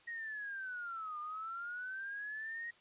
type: linear two-way sweep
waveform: sine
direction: down then up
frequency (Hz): 1890 to 1200 to 1890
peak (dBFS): -40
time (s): 0.07-2.71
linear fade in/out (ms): 10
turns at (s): 1.19
effects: white hiss -65 dBFS RMS until 2.8 s + resampled to 8000 Hz